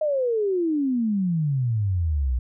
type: exponential sweep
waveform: sine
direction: down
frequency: 630 to 59 Hz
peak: -20 dBFS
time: 0.01-2.39 s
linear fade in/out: 5 ms
effects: none